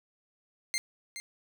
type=tone with echo; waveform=15% pulse; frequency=2100 Hz; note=C7; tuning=6 cents sharp; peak=-22 dBFS; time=0.74-0.78 s; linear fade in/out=0 ms; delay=420 ms; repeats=1; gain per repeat=-10 dB; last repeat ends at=1.2 s; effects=none